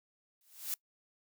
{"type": "noise with exponential growth", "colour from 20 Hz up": "blue", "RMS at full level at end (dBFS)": -33, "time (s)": [0.41, 0.74], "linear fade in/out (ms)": 1, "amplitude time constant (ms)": 70, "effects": ["noise-tail reverb RT60 0.1 s tail -24 dB re dry"]}